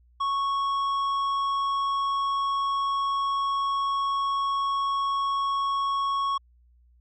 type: tone with tanh clipping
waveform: sine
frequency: 1106 Hz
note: C#6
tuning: 4 cents flat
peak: -25 dBFS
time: 0.2-6.38 s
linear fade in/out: 10 ms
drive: 8 dB
effects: added 60 Hz sine -56 dBFS peak until 7 s